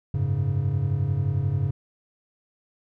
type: chord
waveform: triangle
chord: F# suspended second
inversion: none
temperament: equal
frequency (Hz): 92.5 / 103.83 / 138.59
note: F#2 / G#2 / C#3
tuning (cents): 0 / 0 / 0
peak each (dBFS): -26 / -24 / -23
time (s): 0.14-1.71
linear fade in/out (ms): 5
effects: none